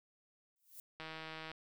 violet noise with exponential growth, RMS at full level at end -48 dBFS, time 0.56-0.8 s, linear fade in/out 1 ms, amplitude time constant 51 ms
click train, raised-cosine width 0.3 ms, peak -30 dBFS, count 83, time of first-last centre 1-1.516 s, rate 159 Hz
effects none

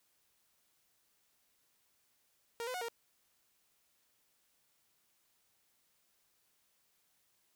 sawtooth tone with pitch steps, 465.6 / 506 / 729 / 465.1 Hz, A#4 / B4 / F#5 / A#4, -2 / +42 / -26 / -4 cents, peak -34 dBFS, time 2.6-2.884 s, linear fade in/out 0 ms, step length 71 ms, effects white hiss -75 dBFS RMS until 7.55 s

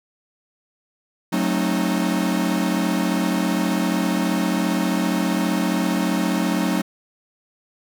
45% pulse chord, F# diminished seventh, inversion none, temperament equal with one note detuned, 185 / 220 / 268.4 / 311.1 Hz, F#3 / A3 / C4 / Eb4, 0 / 0 / +44 / 0 cents, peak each -23 / -25 / -26 / -25 dBFS, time 1.32-6.82 s, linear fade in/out 10 ms, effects none

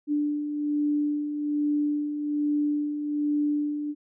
sine beating tone pair, 293.7 / 294.9 Hz, D4 / D4, 0 / +7 cents, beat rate 1.2 Hz, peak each -33 / -24 dBFS, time 0.07-3.95 s, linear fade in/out 50 ms, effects none

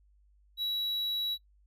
triangle tone, 3900 Hz, B7, 23 cents flat, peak -28 dBFS, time 0.57-1.38 s, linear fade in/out 50 ms, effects noise-tail reverb RT60 0.1 s tail -19 dB re dry + added 50 Hz sine -61 dBFS peak until 1.66 s

